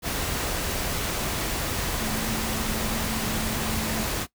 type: tone in noise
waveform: sine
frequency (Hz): 220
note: A3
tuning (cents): 0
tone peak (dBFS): -32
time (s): 1.97-4.08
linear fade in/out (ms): 50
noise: pink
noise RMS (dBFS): -28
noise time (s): 0.02-4.27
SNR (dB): -7
effects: noise-tail reverb RT60 0.1 s tail -18 dB re dry